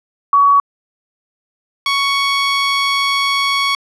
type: tone pair in turn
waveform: sine / 15% pulse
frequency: 1128 / 1113.1 Hz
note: C#6 / C#6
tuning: +30 / +7 cents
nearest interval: unison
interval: 23 cents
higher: first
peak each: -7 dBFS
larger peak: neither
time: 0.33-0.6 / 1.86-3.75 s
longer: second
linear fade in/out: 2 ms
effects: low-pass 7000 Hz 12 dB/octave